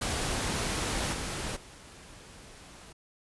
pink noise with level steps, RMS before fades -31 / -35 / -50 dBFS, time 0.01-2.93 s, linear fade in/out 10 ms, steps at 1.12 / 1.55 s, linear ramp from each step 20 ms, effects resampled to 24000 Hz

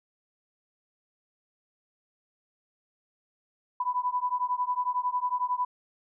sine beating tone pair, 987.8 / 998.8 Hz, B5 / B5, 0 / +19 cents, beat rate 11 Hz, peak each -29 dBFS, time 3.8-5.65 s, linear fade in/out 5 ms, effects none

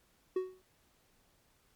triangle tone with exponential decay, 371.8 Hz, F#4, 8 cents sharp, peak -25 dBFS, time 0.36-0.62 s, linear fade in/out 5 ms, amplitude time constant 55 ms, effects pink hiss -70 dBFS RMS until 1.75 s + MP3 96 kbps

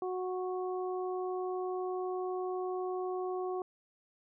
harmonic tone, 368 Hz, F#4, 9 cents flat, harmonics 1 / 2 / 3, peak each -34 / -40 / -44 dBFS, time 0.02-3.62 s, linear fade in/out 2 ms, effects none

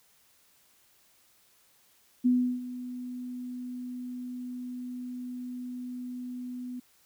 sine tone with ADSR envelope, 248.7 Hz, B3, 12 cents sharp, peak -19 dBFS, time 2.24-6.8 s, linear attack 20 ms, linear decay 340 ms, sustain -16 dB, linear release 8 ms, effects white hiss -64 dBFS RMS until 7.05 s

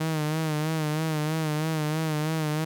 sawtooth tone with vibrato, 155.56 Hz, D#3, in tune, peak -21 dBFS, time 0-2.65 s, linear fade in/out 10 ms, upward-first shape sine, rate 3.1 Hz, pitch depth 55 cents each way, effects none

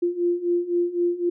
sine beating tone pair, 346.5 / 350.4 Hz, F4 / F4, -14 / +6 cents, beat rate 3.9 Hz, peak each -25 / -22 dBFS, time 0.02-1.3 s, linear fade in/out 10 ms, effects none

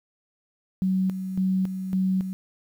sine tone with tremolo, 188.2 Hz, F#3, 30 cents sharp, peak -20 dBFS, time 0.82-2.33 s, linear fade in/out 0 ms, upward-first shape square, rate 1.8 Hz, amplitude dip 60%, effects 9-bit

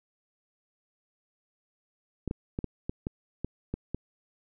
clicks, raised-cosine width 3 ms, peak -18 dBFS, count 9, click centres 2.277 / 2.311 / 2.589 / 2.643 / 2.895 / 3.069 / 3.446 / 3.74 / 3.946 s, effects none

